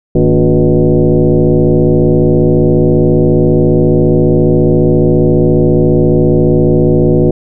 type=tone with frequency modulation; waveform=sine; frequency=101.7 Hz; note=G#2; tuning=36 cents flat; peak=-5 dBFS; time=0.15-7.31 s; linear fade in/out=5 ms; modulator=129 Hz; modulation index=3.1; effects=none